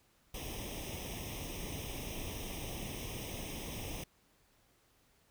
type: noise with comb filter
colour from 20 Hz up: pink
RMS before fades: -42 dBFS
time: 0.34-4.04 s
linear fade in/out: 5 ms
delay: 0.34 ms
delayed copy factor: +0.85
effects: pink hiss -70 dBFS RMS until 5.3 s